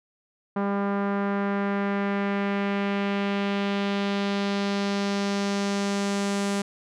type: tone with low-pass filter sweep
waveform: sawtooth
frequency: 200 Hz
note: G3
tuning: 35 cents sharp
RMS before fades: -26 dBFS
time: 0.56-6.62 s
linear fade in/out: 5 ms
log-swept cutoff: 1200 to 8400 Hz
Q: 1.5
effects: none